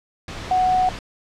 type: tone in noise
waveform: sine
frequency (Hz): 740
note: F#5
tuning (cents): 0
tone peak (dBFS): -15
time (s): 0.51-0.89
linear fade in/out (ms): 2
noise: pink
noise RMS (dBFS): -32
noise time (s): 0.28-0.99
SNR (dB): +14
effects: low-pass 5000 Hz 12 dB/octave